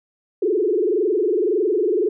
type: tone with frequency modulation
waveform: sine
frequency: 392 Hz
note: G4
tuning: in tune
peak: -16 dBFS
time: 0.42-2.09 s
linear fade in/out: 5 ms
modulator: 21.8 Hz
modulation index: 2.5
effects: none

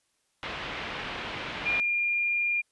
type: low-pass noise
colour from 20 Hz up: white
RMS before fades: -36 dBFS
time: 0.43-1.8 s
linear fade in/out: 0 ms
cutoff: 3100 Hz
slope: 24 dB/octave
type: tone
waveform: sine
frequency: 2407 Hz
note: D7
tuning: 42 cents sharp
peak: -24 dBFS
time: 1.65-2.62 s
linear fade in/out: 20 ms
effects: white hiss -73 dBFS RMS until 2.71 s + resampled to 24000 Hz

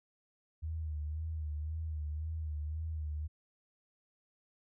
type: tone with vibrato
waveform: sine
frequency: 77.6 Hz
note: D#2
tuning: 4 cents flat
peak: -35 dBFS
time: 0.62-3.28 s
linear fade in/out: 20 ms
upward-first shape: sine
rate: 1.9 Hz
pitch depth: 62 cents each way
effects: none

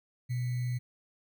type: tone with sample-and-hold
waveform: sine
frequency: 123.47 Hz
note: B2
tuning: in tune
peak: -29 dBFS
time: 0.29-0.79 s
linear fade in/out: 20 ms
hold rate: 2100 Hz
effects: none

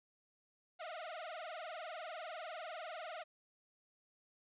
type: tone with vibrato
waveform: sawtooth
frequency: 670 Hz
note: E5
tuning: 28 cents sharp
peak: -40 dBFS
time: 0.79-3.24 s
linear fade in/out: 20 ms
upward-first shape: triangle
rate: 20 Hz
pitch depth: 200 cents each way
effects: resampled to 8000 Hz + 12-bit

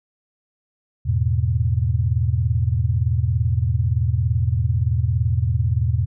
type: chord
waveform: sine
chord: E major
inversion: none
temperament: equal with one note detuned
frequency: 82.41 / 105.7 / 123.47 Hz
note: E2 / G#2 / B2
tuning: 0 / +31 / 0 cents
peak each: -21 dBFS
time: 1.05-6.06 s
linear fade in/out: 20 ms
effects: none

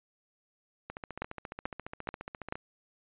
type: two click trains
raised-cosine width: 0.5 ms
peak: -17 / -24 dBFS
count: 4 / 25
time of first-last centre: 1.22-2.524 / 0.9-2.555 s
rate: 2.3 / 14.5 Hz
effects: resampled to 8000 Hz

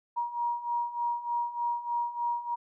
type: beating tone pair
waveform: sine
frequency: 949 / 952.3 Hz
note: A#5 / A#5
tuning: +31 / +37 cents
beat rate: 3.3 Hz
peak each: -34 / -30 dBFS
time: 0.16-2.56 s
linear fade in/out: 20 ms
effects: none

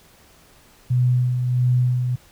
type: tone with tremolo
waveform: sine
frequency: 124.8 Hz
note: B2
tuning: 19 cents sharp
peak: -14 dBFS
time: 0.9-2.16 s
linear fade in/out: 10 ms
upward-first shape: sine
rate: 1.5 Hz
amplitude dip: 45%
effects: pink hiss -52 dBFS RMS until 2.31 s

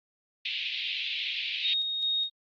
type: band-pass noise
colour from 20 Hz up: pink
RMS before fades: -33 dBFS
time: 0.45-1.74 s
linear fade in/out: 5 ms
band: 2400 to 3900 Hz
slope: 48 dB/octave
type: tone with tremolo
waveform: sine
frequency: 3729 Hz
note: A#7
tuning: in tune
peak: -25 dBFS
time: 1.61-2.3 s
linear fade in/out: 50 ms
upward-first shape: square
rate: 2.4 Hz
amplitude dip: 35%
effects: Opus 32 kbps

